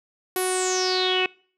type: tone with low-pass filter sweep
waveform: sawtooth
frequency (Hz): 370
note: F#4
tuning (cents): 0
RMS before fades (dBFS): -23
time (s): 0.36-1.26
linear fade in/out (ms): 2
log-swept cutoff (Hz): 12000 to 2600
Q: 9.3
effects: noise-tail reverb RT60 0.5 s tail -25 dB re dry